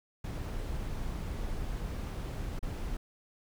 brown noise with dropouts, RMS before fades -36 dBFS, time 0.24-2.97 s, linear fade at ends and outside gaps 5 ms, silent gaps 2.592-2.627 s, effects none

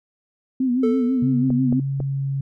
sine tone with vibrato, 252.2 Hz, B3, 36 cents sharp, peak -17 dBFS, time 0.6-1.8 s, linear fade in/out 5 ms, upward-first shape sine, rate 6.1 Hz, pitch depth 79 cents each way
triangle tone with exponential decay, 440 Hz, A4, in tune, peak -15 dBFS, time 0.83-1.57 s, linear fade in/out 5 ms, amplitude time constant 160 ms
sine tone with pitch glide, 136.1 to 137.28 Hz, C#3 to C#3, -31 to -16 cents, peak -21 dBFS, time 1.22-2.41 s, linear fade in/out 5 ms, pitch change +15 cents, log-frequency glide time 1.71-1.88 s
clicks, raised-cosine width 2 ms, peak -15 dBFS, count 3, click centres 1.504 / 1.726 / 2.003 s
effects none

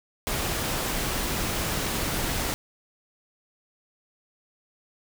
pink noise, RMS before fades -28 dBFS, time 0.27-2.54 s, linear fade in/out 0 ms, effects none

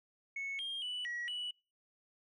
sine tone with pitch steps, 2204 / 3215 / 2967 / 1918 / 2950 Hz, C#7 / G7 / F#7 / A#6 / F#7, -11 / +43 / +4 / +49 / -6 cents, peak -35 dBFS, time 0.36-1.51 s, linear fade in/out 5 ms, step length 230 ms, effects noise-tail reverb RT60 0.3 s tail -26 dB re dry + tanh soft clip ceiling -35 dBFS

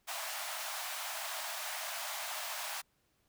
pink high-pass noise, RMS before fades -40 dBFS, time 0.07-2.82 s, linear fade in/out 20 ms, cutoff 610 Hz, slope 96 dB/octave, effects pink hiss -75 dBFS RMS until 3.28 s

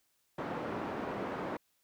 pink band-pass noise, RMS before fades -38 dBFS, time 0.38-1.57 s, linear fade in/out 5 ms, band 220 to 1200 Hz, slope 12 dB/octave, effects white hiss -75 dBFS RMS until 1.83 s

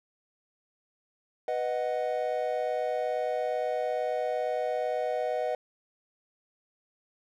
triangle chord, B major, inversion none, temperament equal, 493.9 / 622.3 / 740 Hz, B4 / D#5 / F#5, 0 / 0 / 0 cents, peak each -30 / -29 / -31 dBFS, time 1.48-5.55 s, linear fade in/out 2 ms, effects none

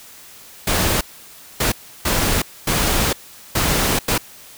pink noise bursts at uneven times, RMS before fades -18 dBFS, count 6, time 0.67-1.01 / 1.6-1.72 / 2.05-2.42 / 2.67-3.13 / 3.55-3.99 / 4.08-4.18 s, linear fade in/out 5 ms, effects white hiss -42 dBFS RMS until 4.57 s

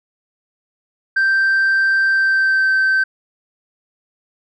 sine tone with pitch glide, 1567 to 1549 Hz, G6 to G6, -1 to -21 cents, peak -10 dBFS, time 1.16-3.04 s, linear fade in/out 10 ms, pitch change -20 cents, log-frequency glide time 2.1-2.71 s, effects tanh soft clip ceiling -11 dBFS

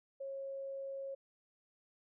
sine tone, 545 Hz, C#5, 29 cents flat, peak -40 dBFS, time 0.2-1.15 s, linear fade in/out 10 ms, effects none

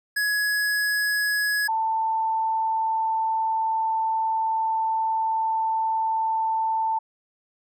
square / sine tone pair in turn, 1679 / 889.4 Hz, G#6 / A5, +18 / +18 cents, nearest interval major seventh, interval 1100 cents, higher first, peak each -22 / -21 dBFS, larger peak second, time 0.16-1.68 / 1.68-6.99 s, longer second, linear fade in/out 10 ms, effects none

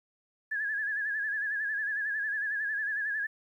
sine tone with vibrato, 1693 Hz, G#6, 33 cents sharp, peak -29 dBFS, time 0.51-3.27 s, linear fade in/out 10 ms, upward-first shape sine, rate 11 Hz, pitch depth 74 cents each way, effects 11-bit

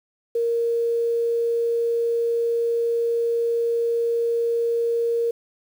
sine tone with quantisation, 466.2 Hz, A#4, in tune, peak -19 dBFS, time 0.35-5.31 s, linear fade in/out 5 ms, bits 8, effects none

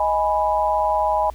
sine chord, G# minor, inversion second, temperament equal with one note detuned, 627.3 / 830.6 / 987.8 Hz, D#5 / G#5 / B5, +14 / 0 / 0 cents, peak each -22 / -20 / -22 dBFS, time 0-1.3 s, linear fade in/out 2 ms, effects added 60 Hz sine -37 dBFS peak until 1.34 s + pink hiss -51 dBFS RMS until 1.34 s

